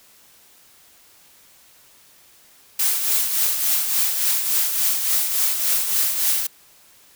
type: noise with tremolo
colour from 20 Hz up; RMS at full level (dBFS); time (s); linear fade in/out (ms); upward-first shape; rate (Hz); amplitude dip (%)
blue; -18; 2.79-6.47; 5; triangle; 3.5; 55
effects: white hiss -52 dBFS RMS until 7.15 s